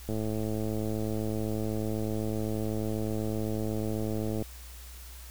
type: click train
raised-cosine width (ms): 2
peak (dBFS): -20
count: 469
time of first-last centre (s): 0.09-4.423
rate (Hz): 108
effects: added 61 Hz sine -44 dBFS peak until 5.3 s + white hiss -50 dBFS RMS until 5.3 s